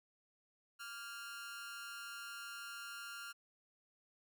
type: tone with amplitude modulation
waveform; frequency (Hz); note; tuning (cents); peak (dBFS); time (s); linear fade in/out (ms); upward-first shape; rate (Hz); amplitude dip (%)
sawtooth; 1396.9; F6; 0; -39; 0.79-3.33; 20; sine; 233; 75
effects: none